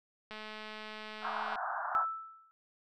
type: click train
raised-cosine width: 0.3 ms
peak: -29 dBFS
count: 269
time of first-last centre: 0.31-1.557 s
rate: 215 Hz
type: band-pass noise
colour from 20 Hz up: pink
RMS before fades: -37 dBFS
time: 1.21-2.06 s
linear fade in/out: 50 ms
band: 660 to 1600 Hz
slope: 96 dB/octave
type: tone with exponential decay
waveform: sine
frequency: 1318.5 Hz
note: E6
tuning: in tune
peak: -24 dBFS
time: 1.95-2.51 s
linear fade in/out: 0 ms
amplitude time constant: 120 ms
effects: none